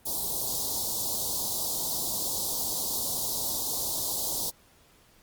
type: band-stop noise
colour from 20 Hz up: white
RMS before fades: -30 dBFS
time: 0.05-4.51 s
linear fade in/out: 20 ms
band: 1000 to 3700 Hz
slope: 48 dB/octave
effects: pink hiss -60 dBFS RMS until 5.22 s + Opus 32 kbps